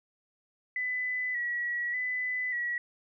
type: tone with vibrato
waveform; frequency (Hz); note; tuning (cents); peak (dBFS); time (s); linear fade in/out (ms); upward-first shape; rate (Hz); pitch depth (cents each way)
sine; 1963; B6; -11; -29; 0.76-2.78; 2; square; 0.85; 34
effects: none